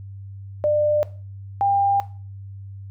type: tone pair in turn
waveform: sine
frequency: 598 / 798.2 Hz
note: D5 / G5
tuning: +31 / +31 cents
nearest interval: perfect fourth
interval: 500 cents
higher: second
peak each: -16 dBFS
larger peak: neither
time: 0.64-1.03 / 1.61-2 s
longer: neither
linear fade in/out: 0 ms
effects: noise-tail reverb RT60 0.4 s tail -17 dB re dry + added 98 Hz sine -34 dBFS peak until 2.9 s